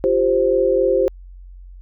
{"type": "chord", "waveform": "sine", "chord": "F suspended second", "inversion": "none", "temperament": "just", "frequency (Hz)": [349.2, 392.9, 523.8], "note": ["F4", "G4", "C5"], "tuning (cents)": [0, 4, 2], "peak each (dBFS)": [-21, -18, -16], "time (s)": [0.04, 1.08], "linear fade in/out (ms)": 0, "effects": ["added 45 Hz sine -36 dBFS peak until 1.81 s"]}